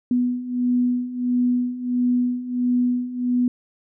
sine beating tone pair, 245.7 / 247.2 Hz, B3 / B3, -9 / +2 cents, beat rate 1.5 Hz, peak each -24 / -20 dBFS, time 0.11-3.48 s, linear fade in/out 2 ms, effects none

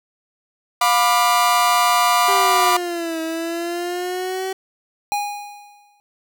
40% pulse chord, B diminished, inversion second, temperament just, 711.2 / 987.8 / 1185.3 Hz, F5 / B5 / D6, +31 / 0 / +16 cents, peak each -18 / -18 / -17 dBFS, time 0.81-2.77 s, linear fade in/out 5 ms
30% pulse linear two-way sweep, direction down then up, 396.1 to 321.7 to 382 Hz, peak -20 dBFS, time 2.28-4.53 s, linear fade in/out 5 ms, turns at 3.21 s
square tone with exponential decay, 821 Hz, G#5, 20 cents flat, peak -18 dBFS, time 5.12-6 s, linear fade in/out 0 ms, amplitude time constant 190 ms
effects none

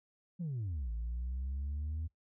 sine exponential two-way sweep, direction down then up, 185 to 55 to 81.2 Hz, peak -33 dBFS, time 0.39-2.08 s, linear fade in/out 20 ms, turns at 0.91 s, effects noise-tail reverb RT60 0.1 s tail -20 dB re dry + tanh soft clip ceiling -33 dBFS

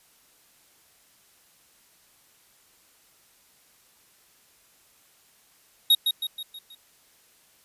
square tone with echo, 3763 Hz, A#7, 16 cents sharp, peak -15 dBFS, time 5.9-5.95 s, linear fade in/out 5 ms, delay 160 ms, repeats 5, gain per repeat -6 dB, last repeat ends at 6.75 s, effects white hiss -60 dBFS RMS until 7.64 s + resampled to 32000 Hz

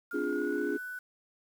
sine tone with pitch glide, 1411 to 1490.6 Hz, F6 to F#6, +17 to +12 cents, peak -37 dBFS, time 0.11-0.99 s, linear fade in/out 5 ms, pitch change +95 cents, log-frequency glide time 0.22-0.66 s
sine chord, D half-diminished seventh, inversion third, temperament equal with one note detuned, 258.6 / 293.7 / 349.2 / 415.3 Hz, C4 / D4 / F4 / Ab4, -20 / 0 / 0 / 0 cents, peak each -37 / -33 / -34 / -33 dBFS, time 0.13-0.78 s, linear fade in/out 20 ms
effects tanh soft clip ceiling -20 dBFS + 9-bit

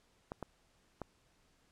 clicks, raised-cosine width 1 ms, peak -26 dBFS, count 3, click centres 0.319 / 0.427 / 1.017 s, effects pink hiss -71 dBFS RMS until 1.71 s + low-pass 9000 Hz 12 dB/octave

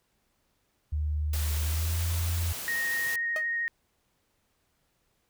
sine tone with pitch glide, 75.4 to 84.63 Hz, D2 to E2, +46 to +46 cents, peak -26 dBFS, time 0.92-2.53 s, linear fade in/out 10 ms, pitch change +200 cents, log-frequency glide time 1.55-2.04 s
white noise, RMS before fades -37 dBFS, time 1.33-3.16 s, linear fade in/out 5 ms
sine tone with vibrato, 1864.7 Hz, A#6, in tune, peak -27 dBFS, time 2.68-3.68 s, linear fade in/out 0 ms, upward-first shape triangle, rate 13 Hz, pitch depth 13 cents each way
35% pulse tone with exponential decay, 626 Hz, D#5, 10 cents sharp, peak -28 dBFS, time 3.36-3.46 s, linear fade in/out 1 ms, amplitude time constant 21 ms
effects pink hiss -73 dBFS RMS until 5.29 s

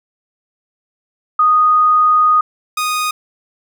sine / sawtooth tone pair in turn, 1240 / 1240 Hz, D#6 / D#6, -6 / -6 cents, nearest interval unison, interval 0 cents, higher neither, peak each -8 / -12 dBFS, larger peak first, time 1.39-2.41 / 2.77-3.11 s, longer first, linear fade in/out 5 ms, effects none

